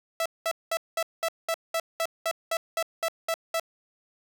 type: tone bursts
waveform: sawtooth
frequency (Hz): 659.3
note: E5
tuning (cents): 0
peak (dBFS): -21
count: 14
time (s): 0.2-3.598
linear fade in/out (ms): 2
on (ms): 57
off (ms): 200
effects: none